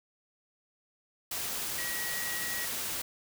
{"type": "tone in noise", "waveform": "sine", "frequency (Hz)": 1913, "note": "A#6", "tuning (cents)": 44, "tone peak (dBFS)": -37, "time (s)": [1.78, 2.66], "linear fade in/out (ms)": 5, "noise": "white", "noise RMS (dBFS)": -35, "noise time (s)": [1.31, 3.02], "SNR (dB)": -5, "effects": []}